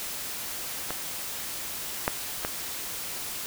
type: clicks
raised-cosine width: 0.5 ms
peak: -15 / -8 / -13 dBFS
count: 3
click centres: 0.906 / 2.079 / 2.449 s
effects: white hiss -35 dBFS RMS until 3.46 s